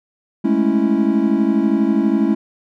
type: chord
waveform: triangle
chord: A major seventh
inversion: third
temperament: equal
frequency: 207.7 / 220 / 277.2 / 329.6 Hz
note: G#3 / A3 / C#4 / E4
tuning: 0 / 0 / 0 / 0 cents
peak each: -17 dBFS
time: 0.44-2.35 s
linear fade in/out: 10 ms
effects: none